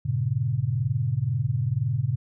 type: chord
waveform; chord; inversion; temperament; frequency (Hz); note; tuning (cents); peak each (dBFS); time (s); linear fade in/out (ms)
sine; G diminished; none; equal; 98 / 116.54 / 138.59; G2 / Bb2 / Db3; 0 / 0 / 0; -31 / -25 / -26; 0.05-2.16; 10
effects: none